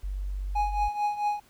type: tone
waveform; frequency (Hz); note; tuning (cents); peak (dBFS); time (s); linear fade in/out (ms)
sine; 48; G1; -36; -29; 0.03-0.89; 10
type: tone with tremolo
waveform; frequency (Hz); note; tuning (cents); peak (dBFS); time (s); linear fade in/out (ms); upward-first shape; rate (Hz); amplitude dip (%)
triangle; 830.6; G#5; 0; -20; 0.55-1.4; 10; triangle; 4.5; 80
effects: pink hiss -60 dBFS RMS until 1.49 s